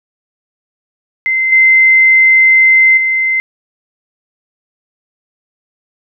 sine tone with level steps, 2072 Hz, C7, 17 cents flat, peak -10 / -4 / -10 dBFS, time 1.26-3.4 s, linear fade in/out 0 ms, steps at 1.52 / 2.97 s, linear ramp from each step 5 ms, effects none

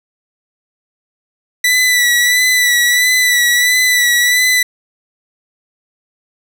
sawtooth tone with vibrato, 1970 Hz, B6, 5 cents flat, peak -6 dBFS, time 1.64-4.63 s, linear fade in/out 5 ms, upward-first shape sine, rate 1.5 Hz, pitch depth 35 cents each way, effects none

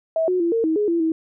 sine tone with pitch steps, 648 / 365.1 / 339.2 / 456.7 / 319 / 417.3 / 337.5 / 322.2 Hz, E5 / F#4 / E4 / A#4 / D#4 / G#4 / E4 / E4, -30 / -23 / +50 / -36 / +43 / +8 / +41 / -39 cents, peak -17 dBFS, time 0.16-1.12 s, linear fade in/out 2 ms, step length 120 ms, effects none

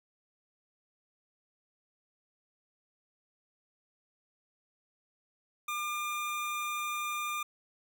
25% pulse tone, 1202 Hz, D6, 40 cents sharp, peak -29 dBFS, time 5.68-7.43 s, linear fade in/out 5 ms, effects none

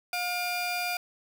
30% pulse tone pair together, 713 / 2398 Hz, F5 / D7, +36 / +36 cents, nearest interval octave + major sixth, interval 2100 cents, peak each -29 / -29 dBFS, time 0.13-0.97 s, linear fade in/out 2 ms, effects none

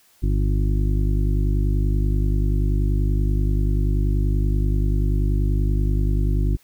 harmonic tone, 50.4 Hz, G1, 49 cents sharp, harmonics 1 / 2 / 3 / 5 / 6 / 7, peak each -18 / -24 / -28 / -32 / -34 / -35 dBFS, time 0.22-6.57 s, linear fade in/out 20 ms, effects white hiss -57 dBFS RMS until 6.63 s

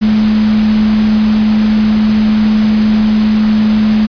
sine tone in noise, 215.1 Hz, A3, 39 cents flat, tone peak -7 dBFS, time 0.01-4.07 s, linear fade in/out 20 ms, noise pink, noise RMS -23 dBFS, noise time 0.01-4.07 s, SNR +13 dB, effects resampled to 11025 Hz

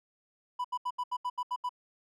triangle tone bursts, 990 Hz, B5, 4 cents sharp, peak -28 dBFS, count 9, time 0.59-1.693 s, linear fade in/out 10 ms, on 55 ms, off 76 ms, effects none

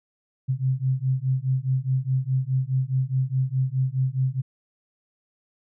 sine beating tone pair, 128.7 / 133.5 Hz, C3 / C3, -28 / +35 cents, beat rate 4.8 Hz, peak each -24 dBFS, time 0.48-4.42 s, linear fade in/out 20 ms, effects none

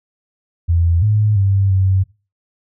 sine tone with pitch steps, 84.7 / 106.1 / 98 / 95.1 Hz, E2 / G#2 / G2 / F#2, +48 / +38 / 0 / +48 cents, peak -11 dBFS, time 0.68-2.04 s, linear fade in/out 20 ms, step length 340 ms, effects noise-tail reverb RT60 0.3 s tail -19 dB re dry

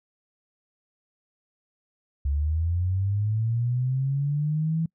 sine linear sweep, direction up, 68.4 to 164.81 Hz, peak -22 dBFS, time 2.25-4.86 s, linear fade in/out 5 ms, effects noise-tail reverb RT60 0.1 s tail -26 dB re dry

